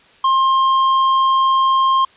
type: tone with hard clipping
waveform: triangle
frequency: 1062 Hz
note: C6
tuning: 25 cents sharp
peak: -13 dBFS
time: 0.24-2.05 s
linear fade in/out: 5 ms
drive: 9 dB
effects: white hiss -49 dBFS RMS until 2.16 s + resampled to 8000 Hz